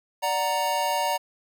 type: chord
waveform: square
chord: D augmented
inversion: none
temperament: equal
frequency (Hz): 587.3 / 740 / 932.3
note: D5 / F#5 / A#5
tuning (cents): 0 / 0 / 0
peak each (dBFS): -30 / -30 / -26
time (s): 0.22-1.18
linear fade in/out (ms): 20
effects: none